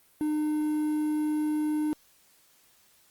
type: tone with quantisation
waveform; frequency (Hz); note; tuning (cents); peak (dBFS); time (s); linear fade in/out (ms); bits
triangle; 303.7; D#4; -42; -23; 0.21-1.93; 0; 8
effects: white hiss -62 dBFS RMS until 3.1 s + Opus 32 kbps